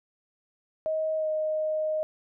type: tone with pitch glide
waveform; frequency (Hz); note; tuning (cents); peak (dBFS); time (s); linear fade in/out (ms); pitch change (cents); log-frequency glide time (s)
sine; 630 to 621.3; D#5 to D#5; +21 to -3; -25; 0.86-2.03; 0; -24; 1.17-1.28
effects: none